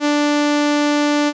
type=tone; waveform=sawtooth; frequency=293.7 Hz; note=D4; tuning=in tune; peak=-10 dBFS; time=0-1.33 s; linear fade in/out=50 ms; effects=resampled to 16000 Hz